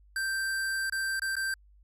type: tone with dropouts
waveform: square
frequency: 1568 Hz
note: G6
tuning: in tune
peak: -29 dBFS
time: 0.16-1.54 s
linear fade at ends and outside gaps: 2 ms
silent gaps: 0.898-0.923 / 1.196-1.219 / 1.355-1.366 s
effects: added 50 Hz sine -55 dBFS peak until 1.83 s + MP3 64 kbps